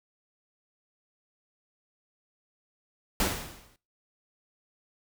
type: noise with exponential decay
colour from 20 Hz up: pink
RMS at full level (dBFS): -24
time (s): 3.2-3.76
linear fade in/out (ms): 1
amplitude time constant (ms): 120
effects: noise-tail reverb RT60 0.3 s tail -20 dB re dry